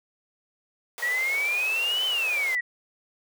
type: high-pass noise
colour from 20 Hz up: pink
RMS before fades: -38 dBFS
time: 0.98-2.55 s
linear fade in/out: 0 ms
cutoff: 430 Hz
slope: 48 dB/octave
type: exponential two-way sweep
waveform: sine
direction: up then down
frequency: 1900 to 3078 to 1900 Hz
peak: -23 dBFS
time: 1.02-2.61 s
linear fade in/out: 10 ms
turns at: 2.06 s
effects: none